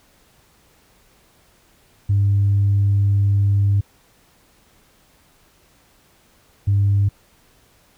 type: tone bursts at uneven times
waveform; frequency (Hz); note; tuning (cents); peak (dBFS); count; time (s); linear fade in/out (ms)
sine; 100; G2; +35; -12; 2; 2.09-3.81 / 6.67-7.09; 10
effects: tanh soft clip ceiling -10 dBFS + pink hiss -56 dBFS RMS until 7.97 s